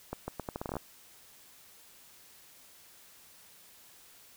accelerating click train, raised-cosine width 1 ms, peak -21 dBFS, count 12, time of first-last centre 0.13-0.767 s, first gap 150 ms, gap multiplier 0.78, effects white hiss -57 dBFS RMS until 4.36 s

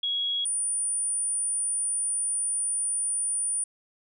sine tone pair in turn, 3322 / 9396 Hz, G#7 / D9, 0 / 0 cents, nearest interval octave + tritone, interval 1800 cents, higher second, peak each -25 dBFS, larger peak neither, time 0.03-0.45 / 0.45-3.64 s, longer second, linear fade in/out 5 ms, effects none

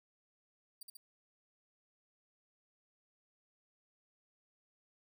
5% pulse tone with echo, 4699 Hz, D8, in tune, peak -39 dBFS, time 0.81-0.83 s, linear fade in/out 5 ms, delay 70 ms, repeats 2, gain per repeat -2 dB, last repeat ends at 0.97 s, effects none

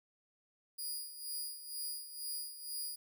10% pulse tone with tremolo, 4876 Hz, D#8, 36 cents flat, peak -31 dBFS, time 0.78-2.96 s, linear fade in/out 10 ms, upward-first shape sine, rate 2.1 Hz, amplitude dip 70%, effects none

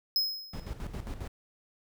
square tone with exponential decay, 5120 Hz, D#8, 49 cents sharp, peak -23 dBFS, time 0.16-0.72 s, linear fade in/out 1 ms, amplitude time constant 120 ms
brown noise with tremolo, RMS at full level -36 dBFS, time 0.53-1.28 s, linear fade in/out 5 ms, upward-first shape square, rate 7.4 Hz, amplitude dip 65%
effects none

